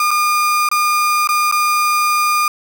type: tone with dropouts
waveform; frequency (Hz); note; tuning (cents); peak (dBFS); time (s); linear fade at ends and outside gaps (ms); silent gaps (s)
35% pulse; 1212; D#6; -46; -11; 0-2.48; 2; 0.108-0.112 / 0.689-0.714 / 1.274-1.289 / 1.514-1.523
effects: none